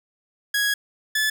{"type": "tone pair in turn", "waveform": "sawtooth", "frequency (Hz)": [1661.2, 1729.8], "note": ["G#6", "A6"], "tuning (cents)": [0, -30], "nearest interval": "minor second", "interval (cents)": 70, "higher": "second", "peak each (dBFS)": -16, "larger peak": "neither", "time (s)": [[0.54, 0.74], [1.15, 1.3]], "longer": "first", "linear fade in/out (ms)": 5, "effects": []}